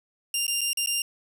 15% pulse tone with dropouts, 2794 Hz, F7, in tune, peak -17 dBFS, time 0.34-1.02 s, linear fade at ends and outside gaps 2 ms, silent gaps 0.467-0.479 / 0.609-0.614 / 0.732-0.772 / 0.861-0.872 s, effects none

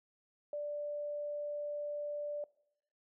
sine tone, 587.3 Hz, D5, in tune, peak -36 dBFS, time 0.53-2.44 s, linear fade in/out 2 ms, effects noise-tail reverb RT60 0.8 s tail -22 dB re dry

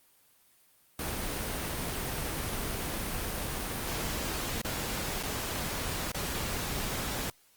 pink noise with dropouts, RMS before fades -34 dBFS, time 0.99-7.3 s, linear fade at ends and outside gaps 2 ms, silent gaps 4.617-4.647 / 5.229-5.234 / 6.119-6.145 s, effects white hiss -64 dBFS RMS until 7.56 s + Opus 32 kbps

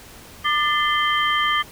sine tone cluster, 1196 / 1764 / 2060 / 3132 Hz, D6 / A6 / C7 / G7, +31 / +4 / -28 / -2 cents, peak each -20 / -26 / -24 / -24 dBFS, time 0.44-1.63 s, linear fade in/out 20 ms, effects pink hiss -43 dBFS RMS until 1.71 s

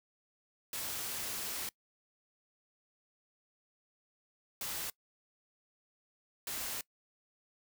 white noise bursts at uneven times, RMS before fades -39 dBFS, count 3, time 0.73-1.69 / 4.61-4.9 / 6.47-6.81 s, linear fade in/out 2 ms, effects noise-tail reverb RT60 0.1 s tail -23 dB re dry

